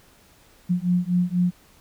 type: beating tone pair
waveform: sine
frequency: 176.2 / 180.3 Hz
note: F3 / F#3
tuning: +16 / -45 cents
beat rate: 4.1 Hz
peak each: -22 dBFS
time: 0.69-1.51 s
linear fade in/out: 20 ms
effects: pink hiss -55 dBFS RMS until 1.8 s